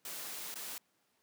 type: noise with dropouts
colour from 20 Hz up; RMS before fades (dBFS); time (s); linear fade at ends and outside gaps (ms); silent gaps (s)
white; -43; 0.05-0.78; 2; 0.542-0.556
effects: pink hiss -75 dBFS RMS until 1.22 s + high-pass 200 Hz 12 dB/octave